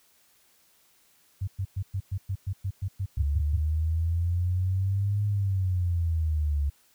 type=tone bursts; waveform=sine; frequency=96.2 Hz; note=G2; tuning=32 cents flat; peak=-26 dBFS; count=13; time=1.41-3.588 s; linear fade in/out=10 ms; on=66 ms; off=110 ms
type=exponential two-way sweep; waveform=sine; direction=up then down; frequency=70.2 to 103.83 to 70.2 Hz; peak=-23 dBFS; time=3.17-6.7 s; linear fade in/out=10 ms; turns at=5.25 s
effects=white hiss -63 dBFS RMS until 6.94 s